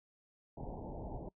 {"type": "low-pass noise", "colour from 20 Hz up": "pink", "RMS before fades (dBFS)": -44, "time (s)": [0.57, 1.29], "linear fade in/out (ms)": 5, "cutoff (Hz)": 920, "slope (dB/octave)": 96, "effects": ["noise-tail reverb RT60 0.1 s tail -23 dB re dry"]}